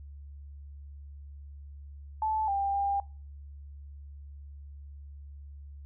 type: tone with pitch steps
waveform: sine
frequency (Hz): 871 / 794 / 799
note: A5 / G5 / G5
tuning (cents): -18 / +22 / +33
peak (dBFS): -26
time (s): 2.22-3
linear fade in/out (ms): 2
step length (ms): 260
effects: noise-tail reverb RT60 0.4 s tail -24 dB re dry + added 71 Hz sine -43 dBFS peak until 5.85 s